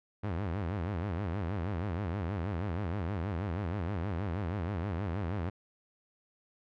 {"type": "tone with vibrato", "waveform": "sawtooth", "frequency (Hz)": 92.5, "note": "F#2", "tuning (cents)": 0, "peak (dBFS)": -28, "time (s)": [0.23, 5.5], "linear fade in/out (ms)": 10, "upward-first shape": "sine", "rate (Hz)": 6.3, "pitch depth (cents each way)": 230, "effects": ["low-pass 2000 Hz 12 dB/octave"]}